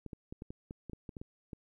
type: clicks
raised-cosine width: 3 ms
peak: -30 dBFS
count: 12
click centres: 0.063 / 0.132 / 0.325 / 0.421 / 0.505 / 0.709 / 0.897 / 0.933 / 1.092 / 1.168 / 1.215 / 1.532 s
effects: 12-bit